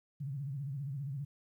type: tone with vibrato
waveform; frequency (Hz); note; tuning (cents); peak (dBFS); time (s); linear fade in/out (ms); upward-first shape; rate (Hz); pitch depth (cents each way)
sine; 138.59; C#3; 0; -36; 0.2-1.25; 10; sine; 15; 130
effects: 12-bit